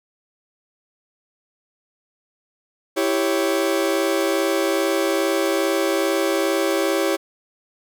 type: chord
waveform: 40% pulse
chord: C# diminished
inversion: first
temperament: equal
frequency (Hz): 329.6 / 392 / 554.4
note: E4 / G4 / C#5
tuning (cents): 0 / 0 / 0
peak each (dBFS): -22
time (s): 2.96-7.17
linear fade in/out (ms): 20
effects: none